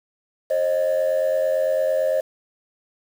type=tone pair together; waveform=sine; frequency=533.4 / 622.3 Hz; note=C5 / D#5; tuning=+33 / 0 cents; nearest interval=minor third; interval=267 cents; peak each=-19 dBFS; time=0.5-2.21 s; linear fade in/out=10 ms; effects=tanh soft clip ceiling -14 dBFS + 7-bit